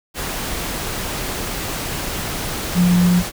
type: tone in noise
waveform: sine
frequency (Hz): 177.6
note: F3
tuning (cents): +29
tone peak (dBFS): -11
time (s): 2.74-3.23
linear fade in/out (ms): 50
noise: pink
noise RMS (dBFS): -25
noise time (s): 0.14-3.32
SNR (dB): +11
effects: none